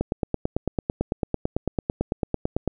click train, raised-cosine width 2 ms, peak -9 dBFS, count 25, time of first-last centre 0.01-2.677 s, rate 9 Hz, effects none

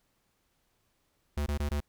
square tone bursts, 73 Hz, D2, 10 cents flat, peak -29 dBFS, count 4, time 1.37-1.804 s, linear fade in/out 5 ms, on 92 ms, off 22 ms, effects pink hiss -74 dBFS RMS until 1.88 s

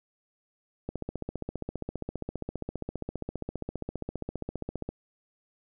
click train, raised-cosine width 2 ms, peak -20 dBFS, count 61, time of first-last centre 0.89-4.89 s, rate 15 Hz, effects none

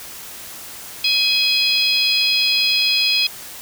harmonic tone with a mistuned harmonic, 830.6 Hz, G#5, in tune, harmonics 3 / 4 / 5 / 6, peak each -20 / -20 / -20 / -20 dBFS, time 1.04-3.27 s, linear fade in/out 5 ms, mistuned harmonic 3, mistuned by +24 cents, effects white hiss -35 dBFS RMS until 3.61 s

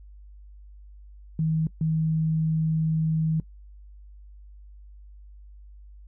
sine tone bursts at uneven times, 159.2 Hz, D#3, 40 cents sharp, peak -21 dBFS, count 2, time 1.39-1.67 / 1.81-3.4 s, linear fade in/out 2 ms, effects noise-tail reverb RT60 0.1 s tail -21 dB re dry + added 50 Hz sine -44 dBFS peak until 6.07 s

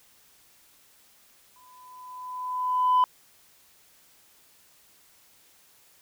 sine tone with exponential growth, 1004 Hz, B5, 28 cents sharp, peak -14 dBFS, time 1.56-3.04 s, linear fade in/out 1 ms, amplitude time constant 320 ms, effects tanh soft clip ceiling -15 dBFS + white hiss -59 dBFS RMS until 6.01 s

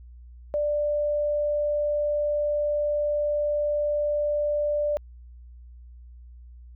sine tone, 590 Hz, D5, 8 cents sharp, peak -22 dBFS, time 0.54-4.97 s, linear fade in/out 0 ms, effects added 60 Hz sine -43 dBFS peak until 6.75 s

